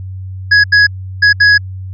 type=tone bursts at uneven times; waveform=square; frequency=1671 Hz; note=G#6; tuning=10 cents sharp; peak=-5 dBFS; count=4; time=0.51-0.64 / 0.72-0.87 / 1.22-1.33 / 1.4-1.58 s; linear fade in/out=10 ms; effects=added 94 Hz sine -22 dBFS peak until 1.93 s + resampled to 16000 Hz